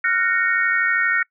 sine chord, Gb major seventh, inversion third, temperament just, 1387.5 / 1480 / 1850 / 2220 Hz, F6 / Gb6 / Bb6 / Db7, -12 / 0 / -14 / +2 cents, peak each -23 / -22 / -20 / -24 dBFS, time 0.04-1.23 s, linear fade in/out 5 ms, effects noise-tail reverb RT60 0.1 s tail -25 dB re dry

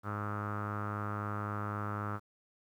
sawtooth tone with low-pass filter, 103.83 Hz, G#2, in tune, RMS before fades -37 dBFS, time 0.03-2.2 s, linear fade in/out 50 ms, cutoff 1300 Hz, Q 7.3, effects 11-bit

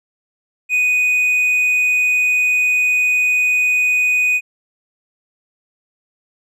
triangle tone, 2487 Hz, D#7, 1 cent flat, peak -11 dBFS, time 0.69-4.41 s, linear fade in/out 50 ms, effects resampled to 32000 Hz

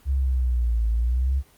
sine linear two-way sweep, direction down then up, 69 to 55 to 69 Hz, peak -19 dBFS, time 0.05-1.43 s, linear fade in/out 50 ms, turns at 0.88 s, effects pink hiss -56 dBFS RMS until 1.57 s + Opus 24 kbps

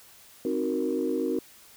sine chord, C half-diminished seventh, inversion none, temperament equal with one note detuned, 263 / 311.1 / 370 / 466.2 Hz, C4 / Eb4 / Gb4 / Bb4, +9 / 0 / 0 / 0 cents, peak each -30 dBFS, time 0.45-1.39 s, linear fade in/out 2 ms, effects tanh soft clip ceiling -16 dBFS + white hiss -53 dBFS RMS until 1.76 s

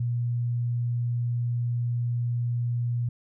sine tone, 120 Hz, B2, 49 cents flat, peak -24 dBFS, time 0-3.09 s, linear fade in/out 5 ms, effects none

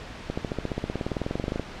accelerating click train, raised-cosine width 2 ms, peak -14 dBFS, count 25, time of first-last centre 0.3-1.596 s, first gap 75 ms, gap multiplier 0.97, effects pink hiss -40 dBFS RMS until 1.8 s + low-pass 4000 Hz 12 dB/octave

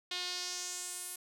sawtooth tone with band-pass filter sweep, 359.4 Hz, F4, 50 cents sharp, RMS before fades -40 dBFS, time 0.11-1.16 s, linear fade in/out 5 ms, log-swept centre 3700 to 11000 Hz, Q 2.5, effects none

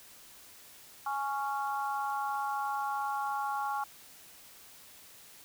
sine chord, Db major, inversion second, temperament just, 831.5 / 1108.7 / 1385.9 Hz, Ab5 / Db6 / F6, +2 / 0 / -14 cents, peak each -33 / -36 / -39 dBFS, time 1.06-3.84 s, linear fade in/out 5 ms, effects white hiss -54 dBFS RMS until 5.44 s

